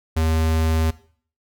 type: tone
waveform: square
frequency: 80.2 Hz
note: E2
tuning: 47 cents flat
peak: -18 dBFS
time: 0.16-0.91 s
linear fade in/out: 10 ms
effects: noise-tail reverb RT60 0.5 s tail -18 dB re dry